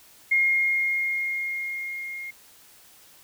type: tone with level ramp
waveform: sine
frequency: 2138 Hz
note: C7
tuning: 37 cents sharp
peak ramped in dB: -17 to -33 dBFS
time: 0.31-2.31 s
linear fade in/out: 10 ms
effects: white hiss -53 dBFS RMS until 3.23 s